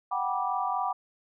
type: chord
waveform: sine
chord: G major seventh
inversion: third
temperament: equal with one note detuned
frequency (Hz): 740 / 784 / 975.3 / 1174.7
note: F#5 / G5 / B5 / D6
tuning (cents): 0 / 0 / -22 / 0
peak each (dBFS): -32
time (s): 0.11-0.93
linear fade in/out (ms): 10
effects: none